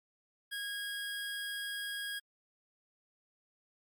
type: tone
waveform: 25% pulse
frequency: 1641 Hz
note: G#6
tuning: 21 cents flat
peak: -33 dBFS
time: 0.51-2.2 s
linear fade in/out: 20 ms
effects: MP3 64 kbps